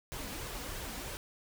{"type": "noise with flanger", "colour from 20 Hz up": "pink", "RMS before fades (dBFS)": -41, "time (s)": [0.12, 1.17], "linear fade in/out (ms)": 0, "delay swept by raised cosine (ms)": [1.8, 4.1], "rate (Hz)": 3, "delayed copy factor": 0.5, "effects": []}